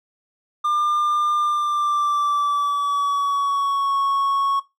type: tone with pitch glide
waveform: triangle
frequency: 1199 to 1105.9 Hz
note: D6 to C#6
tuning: +36 to -4 cents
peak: -16 dBFS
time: 0.64-4.6 s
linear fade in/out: 10 ms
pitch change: -140 cents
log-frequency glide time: 1.41-3.96 s
effects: noise-tail reverb RT60 0.2 s tail -17 dB re dry